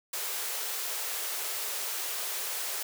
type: high-pass noise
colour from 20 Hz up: white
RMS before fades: -34 dBFS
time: 0.13-2.83 s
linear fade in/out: 5 ms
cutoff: 360 Hz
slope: 96 dB/octave
effects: none